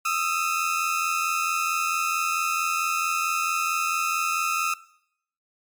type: tone pair together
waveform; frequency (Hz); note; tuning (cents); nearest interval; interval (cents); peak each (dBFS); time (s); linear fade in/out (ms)
30% pulse; 1251 / 1335.5; D#6 / E6; +9 / +22; minor second; 113; -23; 0.05-4.74; 5
effects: noise-tail reverb RT60 0.7 s tail -20 dB re dry + MP3 96 kbps